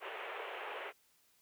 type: band-pass noise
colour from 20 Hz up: pink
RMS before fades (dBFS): -44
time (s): 0-0.93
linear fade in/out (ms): 50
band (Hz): 400 to 3000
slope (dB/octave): 48
effects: white hiss -71 dBFS RMS until 1.41 s